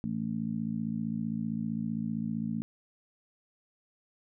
harmonic tone, 55.4 Hz, A1, 13 cents sharp, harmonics 2 / 3 / 4 / 5, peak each -43 / -36 / -32 / -41 dBFS, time 0.04-2.62 s, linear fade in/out 0 ms, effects none

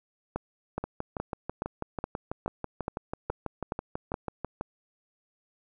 two click trains, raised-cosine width 1 ms, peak -18 / -16 dBFS, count 24 / 10, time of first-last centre 0.84-4.61 / 0.36-4.142 s, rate 6.1 / 2.38 Hz, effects none

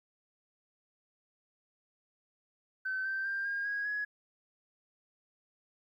sine tone with pitch steps, 1530 / 1558.5 / 1587.6 / 1617.2 / 1647.4 / 1678.1 Hz, G6 / G6 / G6 / G#6 / G#6 / G#6, -42 / -11 / +22 / -46 / -14 / +18 cents, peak -31 dBFS, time 2.85-4.05 s, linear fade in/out 10 ms, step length 200 ms, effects tanh soft clip ceiling -27 dBFS + 12-bit

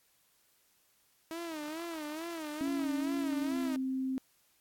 sawtooth tone with vibrato, 318.5 Hz, D#4, 41 cents sharp, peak -34 dBFS, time 1.31-3.76 s, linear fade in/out 0 ms, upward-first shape sine, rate 2.3 Hz, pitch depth 120 cents each way
sine tone with pitch glide, 277.2 to 262.4 Hz, C#4 to C4, 0 to +5 cents, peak -31 dBFS, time 2.61-4.18 s, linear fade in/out 0 ms, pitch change -95 cents, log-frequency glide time 3.46-3.55 s
effects white hiss -70 dBFS RMS until 4.6 s + AAC 64 kbps

